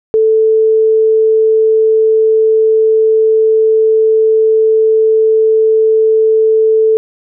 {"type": "tone", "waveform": "sine", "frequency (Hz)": 440, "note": "A4", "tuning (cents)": 0, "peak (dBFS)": -6, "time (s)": [0.14, 6.97], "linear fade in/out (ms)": 0, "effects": []}